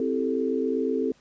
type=chord; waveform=sine; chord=A minor seventh; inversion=first; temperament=equal; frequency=261.6 / 329.6 / 392 / 440 Hz; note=C4 / E4 / G4 / A4; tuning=0 / 0 / 0 / 0 cents; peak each=-27 / -32 / -30 / -27 dBFS; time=0-1.12 s; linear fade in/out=2 ms; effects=pink hiss -60 dBFS RMS until 1.2 s + resampled to 16000 Hz